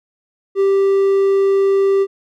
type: tone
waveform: triangle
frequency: 392 Hz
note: G4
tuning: in tune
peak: -9 dBFS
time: 0.55-2.07 s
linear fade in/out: 50 ms
effects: none